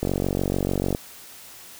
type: click train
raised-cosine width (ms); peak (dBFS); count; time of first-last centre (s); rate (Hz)
2; -10; 44; 0.03-0.949; 46.8
effects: white hiss -44 dBFS RMS until 1.79 s